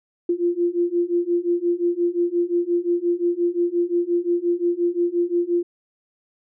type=beating tone pair; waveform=sine; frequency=344.5 / 350.2 Hz; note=F4 / F4; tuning=-24 / +5 cents; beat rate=5.7 Hz; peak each=-22 / -21 dBFS; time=0.29-5.63 s; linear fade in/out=5 ms; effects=none